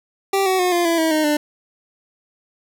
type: tone with pitch steps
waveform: 25% pulse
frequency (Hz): 390.7 / 375.9 / 361.6 / 347.9 / 334.7 / 322 / 309.7 / 298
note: G4 / F#4 / F#4 / F4 / E4 / E4 / D#4 / D4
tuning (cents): -6 / +27 / -40 / -7 / +26 / -41 / -8 / +25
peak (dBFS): -12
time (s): 0.33-1.37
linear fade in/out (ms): 5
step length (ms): 130
effects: none